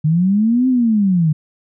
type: linear two-way sweep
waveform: sine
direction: up then down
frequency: 148.3 to 261.6 to 148.3 Hz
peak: -11 dBFS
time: 0.04-1.33 s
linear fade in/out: 10 ms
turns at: 0.68 s
effects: none